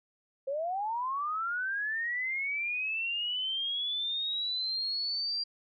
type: linear sweep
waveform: sine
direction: up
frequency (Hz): 523.3 to 4761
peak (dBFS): -30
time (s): 0.47-5.44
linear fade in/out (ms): 10
effects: none